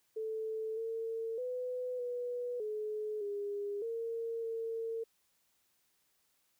sine tone with pitch steps, 439.9 / 452.3 / 501 / 488.9 / 426.7 / 406.9 / 458.8 / 454 Hz, A4 / A4 / B4 / B4 / G#4 / G#4 / A#4 / A#4, 0 / +48 / +25 / -18 / +47 / -35 / -28 / -46 cents, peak -35 dBFS, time 0.16-5.04 s, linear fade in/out 10 ms, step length 610 ms, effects white hiss -75 dBFS RMS until 6.59 s

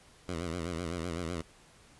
10% pulse tone with vibrato, 85.2 Hz, F2, 42 cents flat, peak -26 dBFS, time 0.28-1.42 s, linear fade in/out 10 ms, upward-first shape sine, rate 7.9 Hz, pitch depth 110 cents each way, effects pink hiss -59 dBFS RMS until 1.99 s + resampled to 24000 Hz

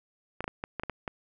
clicks, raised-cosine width 0.5 ms, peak -18 dBFS, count 8, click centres 0.406 / 0.442 / 0.479 / 0.639 / 0.797 / 0.835 / 0.897 / 1.078 s, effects none

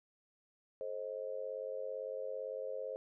sine tone with amplitude modulation, 530 Hz, C5, 22 cents sharp, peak -34 dBFS, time 0.81-2.96 s, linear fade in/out 0 ms, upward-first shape sine, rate 97.8 Hz, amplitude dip 100%, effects none

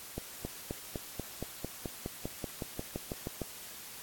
accelerating click train, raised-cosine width 2 ms, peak -22 dBFS, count 17, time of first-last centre 0.18-3.417 s, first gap 270 ms, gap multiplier 0.96, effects white hiss -47 dBFS RMS until 4.02 s + AAC 64 kbps

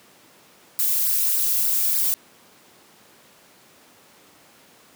violet noise with flanger, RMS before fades -21 dBFS, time 0.79-2.14 s, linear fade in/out 0 ms, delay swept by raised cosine 0.29 to 3.69 ms, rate 3.4 Hz, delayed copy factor -0.85, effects pink hiss -52 dBFS RMS until 4.95 s + high-pass 200 Hz 12 dB/octave

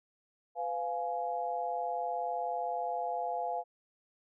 sine chord, F diminished, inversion second, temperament just, 502.9 / 698.5 / 838.1 Hz, Cb5 / F5 / Ab5, +31 / 0 / +16 cents, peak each -39 / -34 / -37 dBFS, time 0.55-3.64 s, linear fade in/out 50 ms, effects none

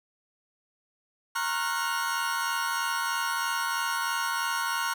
40% pulse chord, Gb major seventh, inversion first, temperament equal with one note detuned, 932.3 / 1087.2 / 1396.9 / 1480 Hz, Bb5 / Db6 / F6 / Gb6, 0 / -34 / 0 / 0 cents, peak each -32 dBFS, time 1.35-4.94 s, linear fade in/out 10 ms, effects none

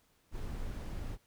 brown noise, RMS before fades -39 dBFS, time 0.31-1.18 s, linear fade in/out 50 ms, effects pink hiss -71 dBFS RMS until 1.26 s

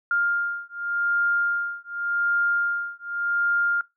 sine beating tone pair, 1403 / 1403.87 Hz, F6 / F6, +8 / +9 cents, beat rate 0.87 Hz, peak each -25 dBFS, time 0.11-3.81 s, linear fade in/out 2 ms, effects noise-tail reverb RT60 0.2 s tail -21 dB re dry

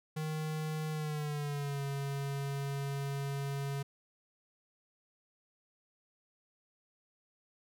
square tone with pitch glide, 155.56 to 139.39 Hz, D#3 to C#3, 0 to +10 cents, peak -35 dBFS, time 0.16-3.83 s, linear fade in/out 10 ms, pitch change -190 cents, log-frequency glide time 0.91-1.82 s, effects none

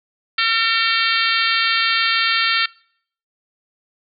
harmonic tone, 453.9 Hz, A#4, 46 cents flat, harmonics 3 / 4 / 5 / 6 / 7 / 8 / 9 / 10, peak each -21 / -22 / -23 / -24 / -24 / -25 / -26 / -26 dBFS, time 0.38-2.66 s, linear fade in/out 5 ms, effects noise-tail reverb RT60 0.6 s tail -23 dB re dry

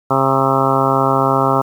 harmonic tone with a mistuned harmonic, 134.8 Hz, C#3, 48 cents flat, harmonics 1 / 2 / 3 / 4 / 5 / 6 / 7 / 8 / 9 / 10, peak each -21 / -21 / -21 / -21 / -21 / -21 / -21 / -21 / -21 / -21 dBFS, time 0.1-1.62 s, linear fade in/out 10 ms, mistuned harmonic 10, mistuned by -42 cents, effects 7-bit

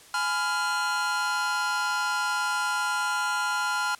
45% pulse chord, F diminished, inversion first, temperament just, 838.1 / 1005.8 / 1396.9 Hz, Ab5 / Cb6 / F6, +16 / +31 / 0 cents, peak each -32 / -31 / -27 dBFS, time 0.14-3.95 s, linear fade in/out 2 ms, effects white hiss -51 dBFS RMS until 3.99 s + low-pass 10000 Hz 12 dB/octave

